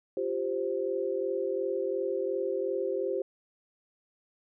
sine chord, F suspended second, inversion none, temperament equal, 349.2 / 392 / 523.3 Hz, F4 / G4 / C5, 0 / 0 / 0 cents, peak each -35 / -31 / -32 dBFS, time 0.17-3.22 s, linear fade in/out 2 ms, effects none

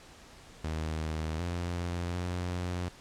sawtooth tone with pitch steps, 78.9 / 87.2 / 89.1 Hz, D#2 / F2 / F2, +25 / -2 / +35 cents, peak -28 dBFS, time 0.64-2.89 s, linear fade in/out 5 ms, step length 750 ms, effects pink hiss -53 dBFS RMS until 3 s + low-pass 8000 Hz 12 dB/octave

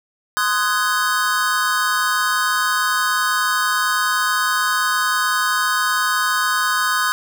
square chord, Ab dominant seventh, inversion first, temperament just, 1038.3 / 1245.9 / 1495.1 / 1661.2 Hz, C6 / Eb6 / Gb6 / Ab6, -14 / +2 / +18 / 0 cents, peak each -24 / -22 / -22 / -25 dBFS, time 0.37-7.12 s, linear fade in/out 0 ms, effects none

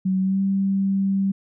sine tone with pitch glide, 188.4 to 194.93 Hz, F#3 to G3, +32 to -9 cents, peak -18 dBFS, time 0.05-1.32 s, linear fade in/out 10 ms, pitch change +59 cents, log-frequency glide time 0.2-0.41 s, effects none

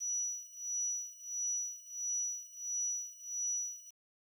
sine tone with tremolo, 5880 Hz, F#8, 12 cents flat, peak -32 dBFS, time 0-3.91 s, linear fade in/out 20 ms, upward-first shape sine, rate 1.5 Hz, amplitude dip 90%, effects 10-bit

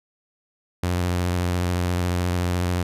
sawtooth tone with vibrato, 88.9 Hz, F2, 31 cents sharp, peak -17 dBFS, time 0.83-2.83 s, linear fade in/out 5 ms, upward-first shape sine, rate 14 Hz, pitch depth 29 cents each way, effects resampled to 32000 Hz

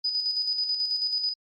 sine tone with tremolo, 4978 Hz, D#8, in tune, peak -23 dBFS, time 0.04-1.34 s, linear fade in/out 10 ms, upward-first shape square, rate 9.2 Hz, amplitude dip 45%, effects Opus 48 kbps

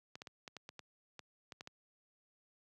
clicks, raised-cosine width 0.2 ms, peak -30 dBFS, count 11, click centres 0.155 / 0.219 / 0.272 / 0.478 / 0.567 / 0.691 / 0.793 / 1.193 / 1.522 / 1.609 / 1.674 s, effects high-pass 100 Hz 12 dB/octave

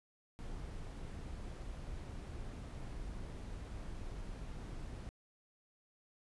brown noise, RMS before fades -45 dBFS, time 0.39-5.09 s, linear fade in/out 0 ms, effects resampled to 24000 Hz

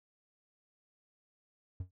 triangle tone with exponential decay, 91.5 Hz, F#2, 19 cents flat, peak -31 dBFS, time 1.8-1.91 s, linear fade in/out 5 ms, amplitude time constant 22 ms, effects none

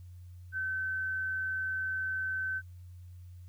sine tone, 1533 Hz, G6, 39 cents flat, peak -31 dBFS, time 0.52-2.62 s, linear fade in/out 50 ms, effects added 89 Hz sine -46 dBFS peak until 3.48 s + white hiss -72 dBFS RMS until 3.48 s

